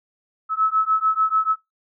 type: beating tone pair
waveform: sine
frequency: 1294 / 1300.8 Hz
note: E6 / E6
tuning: -32 / -23 cents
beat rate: 6.8 Hz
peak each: -20 dBFS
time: 0.49-1.56 s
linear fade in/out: 50 ms
effects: noise-tail reverb RT60 0.2 s tail -20 dB re dry